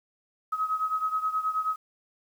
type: beating tone pair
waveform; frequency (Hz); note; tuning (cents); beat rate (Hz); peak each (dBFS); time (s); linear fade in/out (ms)
sine; 1270 / 1279.4; D#6 / D#6; +35 / +48; 9.4; -27 / -31; 0.52-1.76; 10
effects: 9-bit